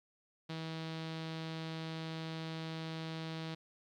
sawtooth tone with low-pass filter, 161.2 Hz, E3, 38 cents flat, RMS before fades -42 dBFS, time 0.49-3.55 s, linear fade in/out 10 ms, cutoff 4000 Hz, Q 2.7, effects 12-bit

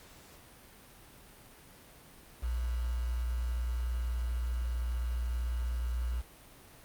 sine tone with quantisation, 59.9 Hz, A#1, 48 cents sharp, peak -30 dBFS, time 2.42-6.22 s, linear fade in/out 20 ms, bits 8, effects pink hiss -55 dBFS RMS until 6.84 s + Opus 48 kbps

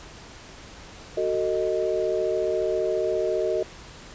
sine chord, D# diminished, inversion first, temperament just, 373.4 / 448 / 622.3 Hz, F#4 / A4 / D#5, +16 / +31 / 0 cents, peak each -26 / -27 / -26 dBFS, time 1.17-3.63 s, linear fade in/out 5 ms, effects pink hiss -44 dBFS RMS until 4.14 s + resampled to 16000 Hz

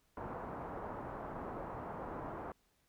white low-pass noise, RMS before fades -44 dBFS, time 0.17-2.52 s, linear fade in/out 2 ms, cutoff 1100 Hz, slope 24 dB/octave, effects pink hiss -75 dBFS RMS until 2.88 s

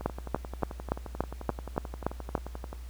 two click trains, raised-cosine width 1 ms, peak -12 / -24 dBFS, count 9 / 32, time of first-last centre 0.06-2.352 / 0.01-2.729 s, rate 3.49 / 11.4 Hz, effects added 60 Hz sine -39 dBFS peak until 2.89 s + pink hiss -56 dBFS RMS until 2.89 s

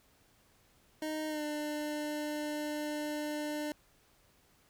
25% pulse tone with pitch glide, 310 to 299.3 Hz, D#4 to D4, -6 to +33 cents, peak -31 dBFS, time 1.02-3.72 s, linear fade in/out 2 ms, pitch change -61 cents, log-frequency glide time 1.28-1.42 s, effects pink hiss -67 dBFS RMS until 4.69 s

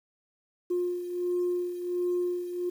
sine beating tone pair, 355.2 / 356.6 Hz, F4 / F4, +29 / +36 cents, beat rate 1.4 Hz, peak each -27 / -33 dBFS, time 0.7-2.7 s, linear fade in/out 10 ms, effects tanh soft clip ceiling -21 dBFS + 9-bit

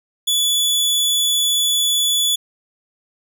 sawtooth tone, 3437 Hz, A7, 41 cents flat, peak -12 dBFS, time 0.27-2.36 s, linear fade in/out 10 ms, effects none

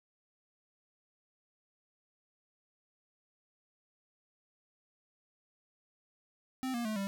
square tone with pitch steps, 260 / 237 / 216.1 / 197.04 Hz, C4 / A#3 / A3 / G3, -11 / +29 / -31 / +9 cents, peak -34 dBFS, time 6.63-7.07 s, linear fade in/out 0 ms, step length 110 ms, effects none

